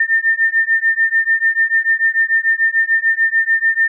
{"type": "beating tone pair", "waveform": "sine", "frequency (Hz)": [1803, 1809.8], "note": ["A6", "A6"], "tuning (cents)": [42, 48], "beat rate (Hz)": 6.8, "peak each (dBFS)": -15, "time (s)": [0, 3.88], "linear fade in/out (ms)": 5, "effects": []}